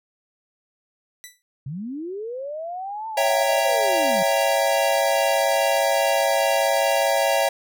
10% pulse tone with exponential decay, 1975.5 Hz, B6, in tune, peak -25 dBFS, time 1.24-1.42 s, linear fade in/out 0 ms, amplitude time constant 38 ms
sine linear two-way sweep, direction up then down, 124.7 to 899 to 171.4 Hz, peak -28 dBFS, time 1.66-4.23 s, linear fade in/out 5 ms, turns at 3.08 s
square chord, C# diminished seventh, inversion none, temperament equal with one note detuned, 554.4 / 659.3 / 784 / 924.8 Hz, C#5 / E5 / G5 / Bb5, 0 / 0 / 0 / -14 cents, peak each -23 / -23 / -25 / -28 dBFS, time 3.17-7.49 s, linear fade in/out 5 ms
effects none

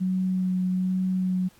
sine tone with vibrato, 185 Hz, F#3, in tune, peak -22 dBFS, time 0-1.49 s, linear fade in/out 20 ms, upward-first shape sine, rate 1.2 Hz, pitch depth 12 cents each way, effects pink hiss -58 dBFS RMS until 1.59 s + AAC 64 kbps

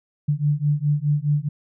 sine beating tone pair, 144.8 / 149.6 Hz, D3 / D3, -24 / +32 cents, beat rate 4.8 Hz, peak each -21 dBFS, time 0.28-1.49 s, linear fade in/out 10 ms, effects none

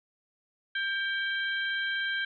harmonic tone with a mistuned harmonic, 792 Hz, G5, 18 cents sharp, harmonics 2 / 3 / 4 / 5, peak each -29 / -40 / -36 / -44 dBFS, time 0.75-2.25 s, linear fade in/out 5 ms, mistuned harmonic 3, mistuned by -63 cents, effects none

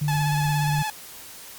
sine tone, 148.4 Hz, D3, 18 cents sharp, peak -21 dBFS, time 0.01-0.83 s, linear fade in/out 10 ms
sawtooth tone with vibrato, 857 Hz, A5, 46 cents flat, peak -22 dBFS, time 0.08-0.9 s, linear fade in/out 2 ms, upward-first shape sine, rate 17 Hz, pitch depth 37 cents each way
effects white hiss -42 dBFS RMS until 1.58 s + Opus 48 kbps

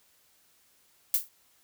violet noise with exponential decay, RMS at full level -20 dBFS, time 1.14-1.29 s, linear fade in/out 1 ms, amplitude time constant 31 ms, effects white hiss -65 dBFS RMS until 1.63 s

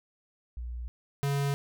sine / square tone pair in turn, 60 / 140.7 Hz, B1 / C#3, -49 / +26 cents, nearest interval octave + minor third, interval 1475 cents, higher second, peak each -34 / -27 dBFS, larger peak second, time 0.57-0.88 / 1.23-1.54 s, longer neither, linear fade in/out 0 ms, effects none

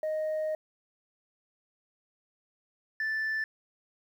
sine tone pair in turn, 622 / 1759.3 Hz, D#5 / A6, -1 / -1 cents, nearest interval octave + tritone, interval 1800 cents, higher second, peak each -26 dBFS, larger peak neither, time 0.03-0.55 / 3-3.44 s, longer first, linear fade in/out 2 ms, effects tanh soft clip ceiling -27 dBFS + 10-bit

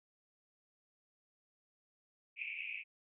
white band-pass noise, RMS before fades -43 dBFS, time 2.36-2.84 s, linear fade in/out 50 ms, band 2300 to 2600 Hz, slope 96 dB/octave, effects none

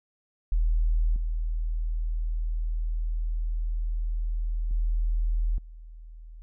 sine tone with level steps, 40.03 Hz, D#1, 50 cents sharp, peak -20 / -25 / -22 / -41 dBFS, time 0.52-6.42 s, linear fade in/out 0 ms, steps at 1.16 / 4.71 / 5.58 s, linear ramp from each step 2 ms, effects none

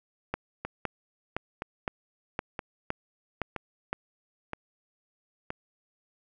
two click trains, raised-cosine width 0.5 ms, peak -18 / -14 dBFS, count 6 / 8, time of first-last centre 0.65-5.504 / 0.34-3.93 s, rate 1.03 / 1.95 Hz, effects none

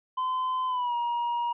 triangle tone with pitch glide, 1025 to 950.9 Hz, C6 to A#5, -36 to +34 cents, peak -24 dBFS, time 0.17-1.53 s, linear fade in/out 10 ms, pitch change -130 cents, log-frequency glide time 0.67-0.95 s, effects resampled to 8000 Hz

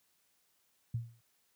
sine tone with exponential decay, 116.54 Hz, A#2, in tune, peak -29 dBFS, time 0.94-1.21 s, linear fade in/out 5 ms, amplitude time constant 57 ms, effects white hiss -74 dBFS RMS until 1.55 s + high-pass 60 Hz 12 dB/octave

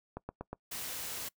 click train, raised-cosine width 1 ms, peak -25 dBFS, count 4, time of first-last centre 0.17-0.53 s, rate 8.33 Hz
white noise, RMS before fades -40 dBFS, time 0.71-1.29 s, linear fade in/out 10 ms
effects noise-tail reverb RT60 0.1 s tail -23 dB re dry

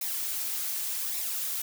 blue noise with flanger, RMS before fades -32 dBFS, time 0.01-1.62 s, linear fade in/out 5 ms, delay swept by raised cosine 0.64 to 5.94 ms, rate 0.86 Hz, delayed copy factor -0.5, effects none

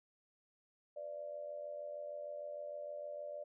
sine tone with amplitude modulation, 588 Hz, D5, 2 cents sharp, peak -39 dBFS, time 0.96-3.44 s, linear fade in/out 10 ms, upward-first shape sine, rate 86.5 Hz, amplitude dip 70%, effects none

